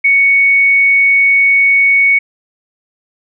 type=tone; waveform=sine; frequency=2225 Hz; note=C#7; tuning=6 cents sharp; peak=-6 dBFS; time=0.04-2.19 s; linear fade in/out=10 ms; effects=none